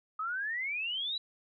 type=exponential sweep; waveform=sine; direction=up; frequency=1247 to 3989 Hz; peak=-32 dBFS; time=0.19-1.18 s; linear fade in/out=5 ms; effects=none